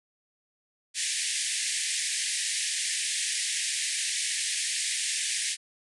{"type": "band-pass noise", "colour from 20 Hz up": "white", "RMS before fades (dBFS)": -30, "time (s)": [0.94, 5.57], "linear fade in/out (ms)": 50, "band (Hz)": [1700, 10000], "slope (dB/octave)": 96, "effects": []}